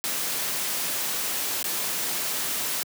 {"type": "noise with dropouts", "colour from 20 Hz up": "white", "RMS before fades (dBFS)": -28, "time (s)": [0.04, 2.83], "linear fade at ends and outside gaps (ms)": 0, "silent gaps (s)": [1.628, 1.642], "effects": ["high-pass 150 Hz 12 dB/octave"]}